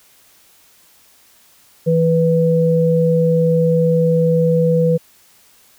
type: tone pair together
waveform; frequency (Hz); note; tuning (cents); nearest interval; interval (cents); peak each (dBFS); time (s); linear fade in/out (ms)
sine; 164.1 / 493.6; E3 / B4; -8 / -1; octave + perfect fifth; 1907; -14; 1.86-4.98; 20
effects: white hiss -51 dBFS RMS until 5.78 s